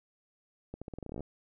accelerating click train, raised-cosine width 2 ms, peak -27 dBFS, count 14, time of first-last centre 0.74-1.206 s, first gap 76 ms, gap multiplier 0.86, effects none

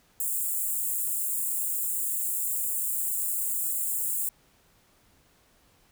white high-pass noise, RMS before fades -29 dBFS, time 0.2-4.29 s, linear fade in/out 2 ms, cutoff 7200 Hz, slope 96 dB/octave, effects pink hiss -63 dBFS RMS until 5.91 s

